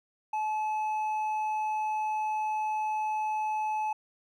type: tone with hard clipping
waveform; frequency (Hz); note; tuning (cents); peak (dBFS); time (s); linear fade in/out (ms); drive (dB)
sine; 860; A5; -40; -29; 0.33-3.93; 5; 4
effects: none